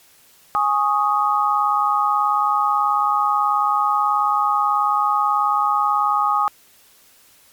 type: chord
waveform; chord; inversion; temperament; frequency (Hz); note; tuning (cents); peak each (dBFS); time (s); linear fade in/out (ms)
sine; Ab suspended fourth; none; just; 830.6 / 1107.5 / 1245.9; Ab5 / Db6 / Eb6; 0 / -2 / +2; -20 / -22 / -18; 0.55-6.48; 0
effects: white hiss -52 dBFS RMS until 7.52 s + MP3 96 kbps